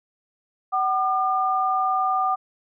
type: tone pair together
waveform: sine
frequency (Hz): 756 / 1204.6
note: F#5 / D6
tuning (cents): +37 / +44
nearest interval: minor sixth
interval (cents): 807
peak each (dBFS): -22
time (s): 0.72-2.36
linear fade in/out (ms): 20
effects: none